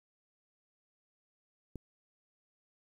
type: click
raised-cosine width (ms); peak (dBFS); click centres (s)
3; -29; 1.757
effects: 10-bit